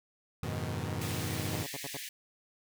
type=chord; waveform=sawtooth; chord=F half-diminished seventh; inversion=none; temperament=equal with one note detuned; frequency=89.35 / 103.83 / 123.47 / 155.56 Hz; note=F2 / Ab2 / Cb3 / Eb3; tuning=+40 / 0 / 0 / 0 cents; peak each=-35 dBFS; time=0.43-1.63 s; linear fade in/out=0 ms
type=high-pass noise; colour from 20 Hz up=pink; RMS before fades=-42 dBFS; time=1.01-2.09 s; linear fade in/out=5 ms; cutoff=1700 Hz; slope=96 dB/octave
type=tone bursts; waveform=10% pulse; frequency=139.9 Hz; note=C#3; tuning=16 cents sharp; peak=-30 dBFS; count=5; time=1.53-1.971 s; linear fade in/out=5 ms; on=33 ms; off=69 ms
effects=none